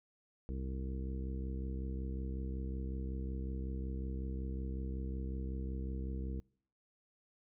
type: harmonic tone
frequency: 65.41 Hz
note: C2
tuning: in tune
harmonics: 1 / 2 / 3 / 4 / 5 / 6 / 7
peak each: -38 / -47 / -46 / -51 / -50 / -57 / -52 dBFS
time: 0.49-6.4 s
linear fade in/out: 0 ms
effects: noise-tail reverb RT60 0.6 s tail -26 dB re dry